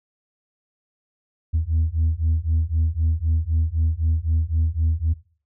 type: beating tone pair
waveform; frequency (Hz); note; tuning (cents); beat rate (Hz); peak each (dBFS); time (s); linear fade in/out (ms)
sine; 78.5 / 82.4; D#2 / E2; +16 / 0; 3.9; -20; 1.53-5.14; 20
effects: noise-tail reverb RT60 0.4 s tail -18 dB re dry + tanh soft clip ceiling -14 dBFS